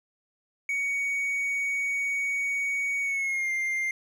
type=tone with pitch glide; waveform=triangle; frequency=2241 to 2103 Hz; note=C#7 to C7; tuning=+18 to +8 cents; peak=-24 dBFS; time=0.69-3.91 s; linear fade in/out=2 ms; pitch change=-110 cents; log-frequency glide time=3.02-3.51 s; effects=none